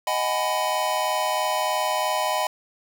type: chord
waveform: square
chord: G# minor seventh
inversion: second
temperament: just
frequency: 623 / 747.5 / 830.6 / 996.7 Hz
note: D#5 / F#5 / G#5 / B5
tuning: +2 / +17 / 0 / +16 cents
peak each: -28 / -29 / -30 / -27 dBFS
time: 0.07-2.47 s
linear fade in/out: 2 ms
effects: none